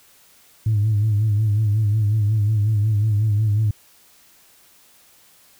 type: tone with vibrato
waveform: sine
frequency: 106.2 Hz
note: G#2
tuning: 39 cents sharp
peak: -14 dBFS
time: 0.66-3.71 s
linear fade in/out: 5 ms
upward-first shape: sine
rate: 5.5 Hz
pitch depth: 71 cents each way
effects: tanh soft clip ceiling -12 dBFS + white hiss -53 dBFS RMS until 5.59 s